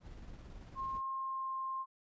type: noise with tremolo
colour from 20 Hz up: brown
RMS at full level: -49 dBFS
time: 0-1.02 s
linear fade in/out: 50 ms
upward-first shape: square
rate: 18 Hz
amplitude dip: 30%
type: tone with pitch glide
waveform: sine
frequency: 1067 to 1058.4 Hz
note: C6 to C6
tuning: +34 to +20 cents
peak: -36 dBFS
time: 0.75-1.86 s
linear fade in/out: 50 ms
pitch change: -14 cents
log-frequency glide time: 1.08-1.52 s
effects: resampled to 16000 Hz